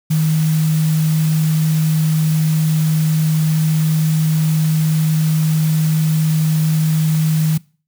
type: tone in noise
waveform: sine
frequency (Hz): 157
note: D#3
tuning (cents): +16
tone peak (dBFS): -12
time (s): 0.1-7.58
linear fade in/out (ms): 10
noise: white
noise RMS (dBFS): -30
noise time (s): 0.1-7.58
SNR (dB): +15
effects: noise-tail reverb RT60 0.4 s tail -23 dB re dry